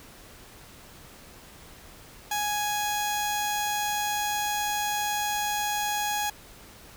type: tone pair together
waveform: sawtooth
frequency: 832 / 3328 Hz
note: G#5 / G#7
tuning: +3 / +3 cents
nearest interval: 2 octaves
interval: 2400 cents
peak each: -23 / -28 dBFS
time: 2.31-6.3 s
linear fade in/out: 5 ms
effects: pink hiss -49 dBFS RMS until 6.96 s